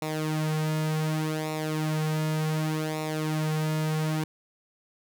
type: tone with flanger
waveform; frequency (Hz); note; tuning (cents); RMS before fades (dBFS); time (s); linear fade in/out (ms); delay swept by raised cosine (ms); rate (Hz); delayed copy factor
sawtooth; 155.56; D#3; 0; -28; 0.02-4.24; 2; 0.63 to 3.83; 0.67; -0.7
effects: none